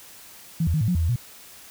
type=tone with pitch steps; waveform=sine; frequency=164.2 / 82.4 / 156 / 108.9 / 178.6 / 82.8 / 82 / 121.4 Hz; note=E3 / E2 / D#3 / A2 / F3 / E2 / E2 / B2; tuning=-6 / 0 / +5 / -17 / +39 / +8 / -9 / -29 cents; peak=-19 dBFS; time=0.6-1.16 s; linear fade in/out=5 ms; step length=70 ms; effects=white hiss -46 dBFS RMS until 1.7 s